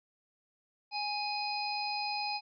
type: harmonic tone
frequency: 830.6 Hz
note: G#5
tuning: in tune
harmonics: 1 / 3 / 5 / 6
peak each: -35 / -39 / -41 / -39 dBFS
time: 0.91-2.41 s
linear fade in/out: 50 ms
effects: none